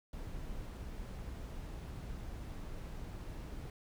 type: noise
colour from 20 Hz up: brown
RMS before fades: -44 dBFS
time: 0.13-3.7 s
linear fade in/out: 2 ms
effects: none